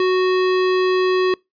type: tone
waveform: square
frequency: 370 Hz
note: F#4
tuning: in tune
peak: -15 dBFS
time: 0-1.34 s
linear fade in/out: 2 ms
effects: noise-tail reverb RT60 0.2 s tail -26 dB re dry + resampled to 11025 Hz